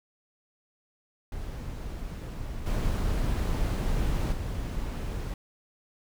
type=noise with level steps; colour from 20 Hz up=brown; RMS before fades=-36 / -27 / -32 dBFS; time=1.32-5.34 s; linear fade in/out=2 ms; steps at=2.66 / 4.32 s; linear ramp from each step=5 ms; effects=none